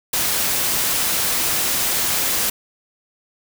white noise, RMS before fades -20 dBFS, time 0.13-2.5 s, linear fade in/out 5 ms, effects none

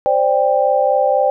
sine chord, C suspended second, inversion none, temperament equal with one note detuned, 523.3 / 587.3 / 790.8 Hz, C5 / D5 / G5, 0 / 0 / +15 cents, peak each -16 dBFS, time 0.06-1.3 s, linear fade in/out 0 ms, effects none

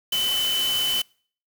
sine tone in noise, 3024 Hz, F#7, 37 cents sharp, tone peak -21 dBFS, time 0.12-1.02 s, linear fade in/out 5 ms, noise white, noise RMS -30 dBFS, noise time 0.12-1.02 s, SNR +6 dB, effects noise-tail reverb RT60 0.5 s tail -26 dB re dry

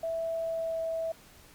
sine tone with pitch glide, 658 to 653.5 Hz, E5 to E5, -3 to -15 cents, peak -29 dBFS, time 0.03-1.12 s, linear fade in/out 5 ms, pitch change -12 cents, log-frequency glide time 0.4-0.8 s, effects pink hiss -55 dBFS RMS until 1.54 s + MP3 96 kbps

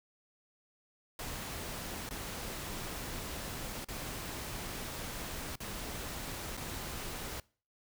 pink noise with dropouts, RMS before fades -41 dBFS, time 1.19-7.4 s, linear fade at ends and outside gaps 2 ms, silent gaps 2.091-2.108 / 3.846-3.885 / 5.556-5.603 / 6.569-6.574 s, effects noise-tail reverb RT60 0.4 s tail -23 dB re dry

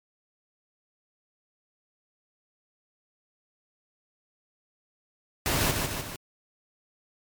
pink noise with echo, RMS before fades -26 dBFS, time 5.46-5.71 s, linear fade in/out 0 ms, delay 150 ms, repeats 3, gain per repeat -4 dB, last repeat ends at 6.16 s, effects MP3 96 kbps

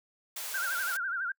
white high-pass noise, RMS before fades -38 dBFS, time 0.36-0.97 s, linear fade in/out 5 ms, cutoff 510 Hz, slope 24 dB/octave
sine tone with vibrato, 1480 Hz, F#6, in tune, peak -30 dBFS, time 0.54-1.32 s, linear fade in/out 5 ms, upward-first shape sine, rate 12 Hz, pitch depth 130 cents each way
effects noise-tail reverb RT60 0.1 s tail -26 dB re dry

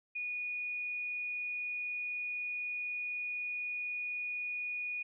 sine tone, 2459 Hz, D#7, 21 cents flat, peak -35 dBFS, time 0.15-5.03 s, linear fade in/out 10 ms, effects none

